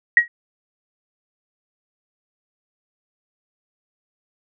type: tone with exponential decay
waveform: sine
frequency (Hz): 1900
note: A#6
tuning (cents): +33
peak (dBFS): -4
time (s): 0.17-0.28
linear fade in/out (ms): 2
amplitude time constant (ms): 23
effects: none